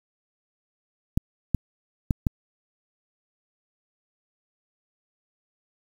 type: clicks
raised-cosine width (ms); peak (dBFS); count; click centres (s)
5; -8; 4; 1.175 / 1.547 / 2.108 / 2.268
effects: 7-bit